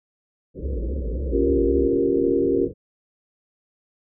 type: low-pass noise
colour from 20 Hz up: white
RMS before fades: -33 dBFS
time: 0.54-2.74 s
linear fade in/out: 50 ms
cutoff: 540 Hz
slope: 96 dB/octave
type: tone with vibrato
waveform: sine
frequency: 61.74 Hz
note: B1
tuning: in tune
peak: -24 dBFS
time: 0.62-1.87 s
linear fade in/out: 10 ms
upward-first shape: sine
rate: 3.7 Hz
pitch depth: 230 cents each way
type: chord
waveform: sine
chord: G half-diminished seventh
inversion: second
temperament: equal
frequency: 277.2 / 349.2 / 392 / 466.2 Hz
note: Db4 / F4 / G4 / Bb4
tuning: 0 / 0 / 0 / 0 cents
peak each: -23 dBFS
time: 1.31-2.69 s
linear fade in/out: 50 ms
effects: none